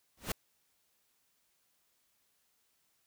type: noise with exponential growth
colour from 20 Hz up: pink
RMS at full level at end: -30 dBFS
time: 0.17-0.32 s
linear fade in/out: 5 ms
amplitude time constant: 32 ms
effects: white hiss -75 dBFS RMS until 3.06 s